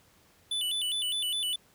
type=tone with vibrato; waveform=square; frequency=3220 Hz; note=G7; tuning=46 cents sharp; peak=-29 dBFS; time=0.51-1.56 s; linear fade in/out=5 ms; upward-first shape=square; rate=4.9 Hz; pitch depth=140 cents each way; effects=pink hiss -62 dBFS RMS until 1.74 s + high-pass 60 Hz 12 dB/octave